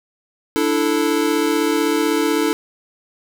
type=chord; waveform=square; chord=D suspended second; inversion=none; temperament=equal; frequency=293.7 / 329.6 / 440 Hz; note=D4 / E4 / A4; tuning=0 / 0 / 0 cents; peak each=-21 dBFS; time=0.56-2.53 s; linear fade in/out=0 ms; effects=none